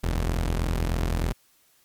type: tone pair together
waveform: sawtooth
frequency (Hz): 43.33 / 77.2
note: F1 / D#2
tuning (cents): -13 / -13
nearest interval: minor seventh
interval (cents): 1000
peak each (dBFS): -20 / -26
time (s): 0.03-1.33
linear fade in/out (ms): 10
effects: white hiss -62 dBFS RMS until 1.84 s + MP3 96 kbps